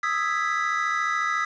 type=chord; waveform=triangle; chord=E major seventh; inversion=third; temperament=equal; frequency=1244.5 / 1318.5 / 1661.2 / 1975.5 Hz; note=D#6 / E6 / G#6 / B6; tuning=0 / 0 / 0 / 0 cents; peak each=-25 / -27 / -30 / -26 dBFS; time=0.03-1.45 s; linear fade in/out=5 ms; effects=resampled to 16000 Hz + 8-bit